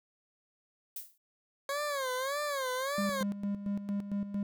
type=noise with exponential decay; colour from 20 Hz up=violet; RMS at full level=-36 dBFS; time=0.96-1.18 s; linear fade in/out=5 ms; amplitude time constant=47 ms
type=tone with vibrato; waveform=20% pulse; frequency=547 Hz; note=C#5; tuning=23 cents flat; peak=-27 dBFS; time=1.69-3.23 s; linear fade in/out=2 ms; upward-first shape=sine; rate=1.7 Hz; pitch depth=140 cents each way
type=tone with tremolo; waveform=triangle; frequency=201.6 Hz; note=G3; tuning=49 cents sharp; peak=-28 dBFS; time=2.98-4.43 s; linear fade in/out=2 ms; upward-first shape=square; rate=4.4 Hz; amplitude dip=65%
effects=none